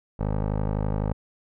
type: tone with low-pass filter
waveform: 15% pulse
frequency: 51.91 Hz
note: G#1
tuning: in tune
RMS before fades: -26 dBFS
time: 0.19-1.13 s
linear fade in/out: 10 ms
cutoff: 860 Hz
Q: 1.1
effects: none